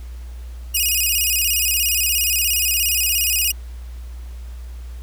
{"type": "tone with vibrato", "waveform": "5% pulse", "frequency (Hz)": 2688, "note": "E7", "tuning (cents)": 33, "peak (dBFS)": -8, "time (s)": [0.74, 3.52], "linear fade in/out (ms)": 10, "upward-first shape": "square", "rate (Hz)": 17, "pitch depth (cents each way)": 110, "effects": ["added 60 Hz sine -30 dBFS peak until 5.02 s", "pink hiss -50 dBFS RMS until 5.02 s"]}